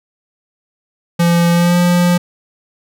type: tone with pitch glide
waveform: square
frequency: 171.2 to 175.91 Hz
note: F3 to F3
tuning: -34 to +13 cents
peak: -10 dBFS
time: 1.19-2.18 s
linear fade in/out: 10 ms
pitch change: +47 cents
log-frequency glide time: 1.52-1.77 s
effects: none